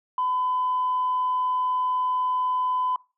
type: tone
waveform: sine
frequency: 1008 Hz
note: B5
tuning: 35 cents sharp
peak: -21 dBFS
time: 0.18-2.96 s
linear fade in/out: 2 ms
effects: noise-tail reverb RT60 0.3 s tail -22 dB re dry + tanh soft clip ceiling -17 dBFS